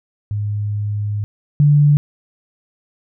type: tone pair in turn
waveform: sine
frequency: 103.83 / 146.32 Hz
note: G#2 / D3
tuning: 0 / -6 cents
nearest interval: tritone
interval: 594 cents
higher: second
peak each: -18 / -8 dBFS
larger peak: second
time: 0.31-1.24 / 1.6-1.97 s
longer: first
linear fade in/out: 0 ms
effects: none